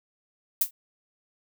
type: noise with exponential decay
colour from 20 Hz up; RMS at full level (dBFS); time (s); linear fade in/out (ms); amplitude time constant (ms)
violet; -17; 0.61-0.71; 5; 21
effects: none